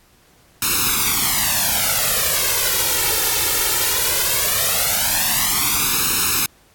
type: noise with flanger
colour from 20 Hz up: white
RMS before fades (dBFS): -18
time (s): 0.62-6.46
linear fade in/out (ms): 2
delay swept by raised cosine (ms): 0.75 to 2.25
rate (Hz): 0.18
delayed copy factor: +1
effects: pink hiss -54 dBFS RMS until 6.74 s + AAC 64 kbps